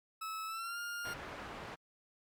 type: tone with pitch glide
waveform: 40% pulse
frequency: 1300 to 1409.5 Hz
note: E6 to F6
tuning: -24 to +16 cents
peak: -38 dBFS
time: 0.21-1.14 s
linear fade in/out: 10 ms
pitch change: +140 cents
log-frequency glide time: 0.46-0.79 s
type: low-pass noise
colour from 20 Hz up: white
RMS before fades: -46 dBFS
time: 1.04-1.76 s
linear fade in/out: 20 ms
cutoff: 1500 Hz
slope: 12 dB/octave
effects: MP3 96 kbps